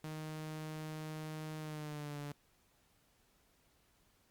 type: tone with pitch glide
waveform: sawtooth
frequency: 155.56 to 145.14 Hz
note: D#3 to D3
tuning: 0 to -20 cents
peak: -38 dBFS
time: 0.04-2.32 s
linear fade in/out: 0 ms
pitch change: -120 cents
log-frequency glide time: 1.59-2.19 s
effects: pink hiss -72 dBFS RMS until 4.3 s + Opus 48 kbps